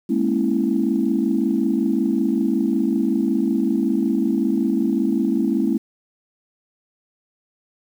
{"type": "chord", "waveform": "sine", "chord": "A# half-diminished seventh", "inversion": "third", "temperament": "equal with one note detuned", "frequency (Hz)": [207.7, 233.1, 273.2, 329.6], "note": ["G#3", "A#3", "C#4", "E4"], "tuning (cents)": [0, 0, -25, 0], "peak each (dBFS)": -22, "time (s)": [0.09, 5.78], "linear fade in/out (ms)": 10, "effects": ["tanh soft clip ceiling -7 dBFS", "8-bit"]}